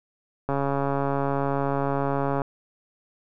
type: click train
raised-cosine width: 1 ms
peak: -12 dBFS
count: 269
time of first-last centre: 0.49-2.418 s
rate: 139 Hz
effects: none